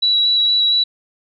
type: tone with vibrato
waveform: sine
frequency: 3914 Hz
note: B7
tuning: 16 cents flat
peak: -12 dBFS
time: 0.02-0.84 s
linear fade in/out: 10 ms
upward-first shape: square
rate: 4.3 Hz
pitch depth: 9 cents each way
effects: none